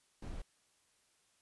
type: noise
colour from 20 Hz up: brown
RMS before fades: -43 dBFS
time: 0.22-0.42 s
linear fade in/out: 5 ms
effects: white hiss -73 dBFS RMS until 1.41 s + resampled to 24000 Hz